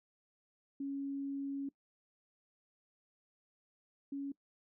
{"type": "tone pair in turn", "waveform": "sine", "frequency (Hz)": [277.2, 278.8], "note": ["C#4", "C#4"], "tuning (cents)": [0, 10], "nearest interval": "unison", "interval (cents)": 10, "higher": "second", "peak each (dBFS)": [-36, -37], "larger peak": "first", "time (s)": [[0.8, 1.69], [4.12, 4.32]], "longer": "first", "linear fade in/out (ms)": 5, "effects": ["noise-tail reverb RT60 0.1 s tail -21 dB re dry"]}